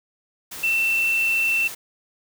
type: tone in noise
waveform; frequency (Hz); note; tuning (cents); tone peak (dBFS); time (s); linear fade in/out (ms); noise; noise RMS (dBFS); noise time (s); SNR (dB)
sine; 2683; E7; +30; -18; 0.63-1.68; 10; white; -35; 0.51-1.75; +14
effects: none